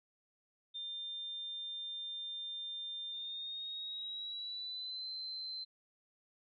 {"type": "tone with pitch glide", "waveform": "sine", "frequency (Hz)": [3600, 4088], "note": ["A7", "C8"], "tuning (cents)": [39, -41], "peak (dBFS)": -40, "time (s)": [0.74, 5.65], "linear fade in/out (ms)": 20, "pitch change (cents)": 220, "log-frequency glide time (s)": [3.1, 5.09], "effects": []}